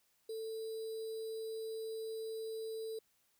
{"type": "tone with sample-and-hold", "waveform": "sine", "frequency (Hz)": 444.5, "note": "A4", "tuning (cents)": 18, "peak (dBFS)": -39, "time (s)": [0.29, 2.99], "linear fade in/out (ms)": 5, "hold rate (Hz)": 4410, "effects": ["white hiss -75 dBFS RMS until 3.39 s"]}